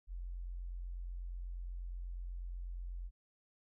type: tone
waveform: sine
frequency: 44.13 Hz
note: F1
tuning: 19 cents sharp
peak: -40 dBFS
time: 0.07-3.11 s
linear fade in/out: 50 ms
effects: none